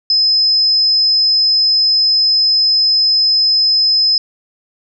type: tone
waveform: sine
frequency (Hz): 5100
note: D#8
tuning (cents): +42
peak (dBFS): -9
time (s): 0.1-4.18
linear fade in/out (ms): 2
effects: none